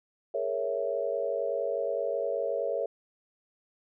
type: chord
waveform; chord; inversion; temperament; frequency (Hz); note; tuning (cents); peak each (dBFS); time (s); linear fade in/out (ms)
sine; A# half-diminished seventh; third; equal; 415.3 / 466.2 / 554.4 / 659.3; G#4 / A#4 / C#5 / E5; 0 / 0 / 0 / 0; -36 / -33 / -31 / -34; 0.34-2.86; 5
effects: none